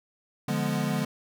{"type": "chord", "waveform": "square", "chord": "D diminished seventh", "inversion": "none", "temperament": "equal", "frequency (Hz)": [146.83, 174.61, 207.7, 246.9], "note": ["D3", "F3", "Ab3", "Cb4"], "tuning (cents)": [0, 0, 0, 0], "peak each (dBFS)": [-31, -33, -31, -33], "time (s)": [0.48, 1.05], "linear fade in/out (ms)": 5, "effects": []}